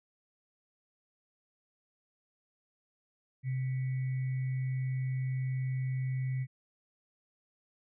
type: tone with sample-and-hold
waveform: sine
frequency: 130.1 Hz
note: C3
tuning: 9 cents flat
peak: -30 dBFS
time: 3.43-6.47 s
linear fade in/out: 50 ms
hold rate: 2100 Hz
effects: resampled to 8000 Hz